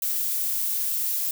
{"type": "noise", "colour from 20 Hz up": "violet", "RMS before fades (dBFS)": -26, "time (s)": [0.02, 1.31], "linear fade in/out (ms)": 2, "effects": []}